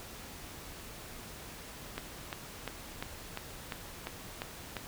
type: click train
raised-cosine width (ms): 0.3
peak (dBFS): -20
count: 9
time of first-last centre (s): 1.98-4.767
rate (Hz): 2.87
effects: pink hiss -47 dBFS RMS until 4.87 s